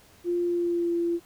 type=tone with pitch glide; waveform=sine; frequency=349.2 to 341.6 Hz; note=F4 to F4; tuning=0 to -38 cents; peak=-23 dBFS; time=0.24-1.2 s; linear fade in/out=50 ms; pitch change=-38 cents; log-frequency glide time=0.44-0.94 s; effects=pink hiss -56 dBFS RMS until 1.25 s